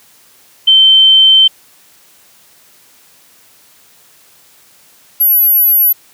sine tone pair in turn, 3100 / 11704 Hz, G7 / F#9, -20 / -20 cents, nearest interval octave + major seventh, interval 2300 cents, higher second, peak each -3 / -6 dBFS, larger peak first, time 0.67-1.48 / 5.2-5.93 s, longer first, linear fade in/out 10 ms, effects white hiss -46 dBFS RMS until 6.13 s + high-pass 80 Hz 12 dB/octave

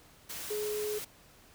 sine tone in noise, 421.8 Hz, G#4, 27 cents sharp, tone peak -32 dBFS, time 0.5-0.99 s, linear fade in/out 10 ms, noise white, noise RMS -41 dBFS, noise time 0.29-1.05 s, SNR +6 dB, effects pink hiss -59 dBFS RMS until 1.54 s

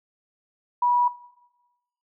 sine tone, 973 Hz, B5, 26 cents flat, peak -18 dBFS, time 0.82-1.08 s, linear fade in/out 5 ms, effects noise-tail reverb RT60 1.0 s tail -18 dB re dry

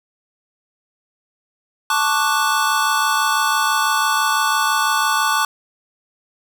square chord, D major seventh, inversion second, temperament equal, 880 / 1108.7 / 1174.7 / 1480 Hz, A5 / C#6 / D6 / F#6, 0 / 0 / 0 / 0 cents, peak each -22 dBFS, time 1.9-5.45 s, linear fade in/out 2 ms, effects none

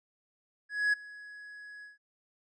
triangle tone with ADSR envelope, 1677 Hz, G#6, 16 cents sharp, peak -21 dBFS, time 0.69-1.98 s, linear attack 240 ms, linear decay 12 ms, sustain -22 dB, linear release 150 ms, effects resampled to 22050 Hz

